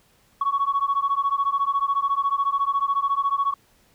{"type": "beating tone pair", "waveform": "sine", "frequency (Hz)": [1108.7, 1122.7], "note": ["C#6", "C#6"], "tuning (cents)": [0, 22], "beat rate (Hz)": 14, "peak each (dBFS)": -22, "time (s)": [0.41, 3.54], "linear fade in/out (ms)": 5, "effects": ["tanh soft clip ceiling -14 dBFS", "pink hiss -60 dBFS RMS until 3.94 s"]}